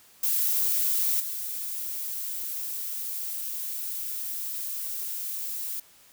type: noise with level steps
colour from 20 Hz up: violet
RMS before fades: -25 / -33 dBFS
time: 0.23-5.8 s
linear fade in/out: 5 ms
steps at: 1.2 s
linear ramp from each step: 2 ms
effects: white hiss -56 dBFS RMS until 6.12 s